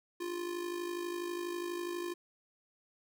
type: tone with amplitude modulation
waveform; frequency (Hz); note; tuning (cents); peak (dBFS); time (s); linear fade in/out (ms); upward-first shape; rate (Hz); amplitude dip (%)
square; 349.2; F4; 0; -34; 0.2-2.14; 10; sine; 52.2; 60
effects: none